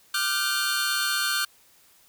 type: tone cluster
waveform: sawtooth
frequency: 1187 / 1407 / 1543 / 3570 / 4301 Hz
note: D6 / F6 / G6 / A7 / C8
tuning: +18 / +12 / -28 / +24 / +47 cents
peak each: -29 / -26 / -24 / -32 / -27 dBFS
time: 0.14-1.45 s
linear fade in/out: 5 ms
effects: white hiss -58 dBFS RMS until 2.08 s